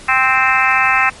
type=harmonic tone; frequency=261.6 Hz; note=C4; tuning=in tune; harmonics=3 / 4 / 5 / 6 / 7 / 8 / 9 / 10; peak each=-19 / -19 / -17 / -20 / -18 / -19 / -22 / -17 dBFS; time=0.08-1.1 s; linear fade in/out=10 ms; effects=pink hiss -37 dBFS RMS until 1.2 s + MP3 48 kbps